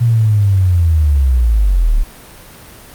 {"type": "linear sweep", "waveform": "sine", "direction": "down", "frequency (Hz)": [120, 33.01], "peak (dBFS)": -8, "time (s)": [0, 2.04], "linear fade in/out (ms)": 20, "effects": ["pink hiss -37 dBFS RMS until 2.94 s", "Opus 32 kbps"]}